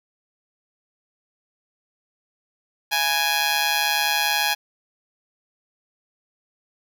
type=tone with amplitude modulation; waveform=10% pulse; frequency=830.6 Hz; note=G#5; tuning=in tune; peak=-8 dBFS; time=2.91-4.55 s; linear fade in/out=20 ms; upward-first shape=sine; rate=151 Hz; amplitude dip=70%; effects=none